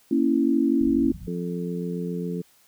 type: chord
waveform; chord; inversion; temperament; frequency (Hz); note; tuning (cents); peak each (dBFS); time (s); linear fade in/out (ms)
sine; A# diminished; none; equal; 233.1 / 277.2 / 329.6; A#3 / C#4 / E4; 0 / 0 / 0; -24 / -21 / -23; 0.11-1.12; 5
type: low-pass noise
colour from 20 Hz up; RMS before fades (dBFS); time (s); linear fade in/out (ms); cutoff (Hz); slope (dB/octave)
pink; -38; 0.8-1.28; 10; 210; 48
type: harmonic tone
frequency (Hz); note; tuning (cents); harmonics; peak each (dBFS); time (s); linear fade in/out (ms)
87.31; F2; 0; 2 / 3 / 4 / 5; -28 / -35 / -37 / -33; 1.27-2.42; 10
effects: white hiss -59 dBFS RMS until 2.67 s